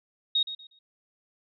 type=tone with echo; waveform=sine; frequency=3749 Hz; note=A#7; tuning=9 cents sharp; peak=-21 dBFS; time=0.35-0.43 s; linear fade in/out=5 ms; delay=120 ms; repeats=3; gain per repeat=-12 dB; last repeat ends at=0.79 s; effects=none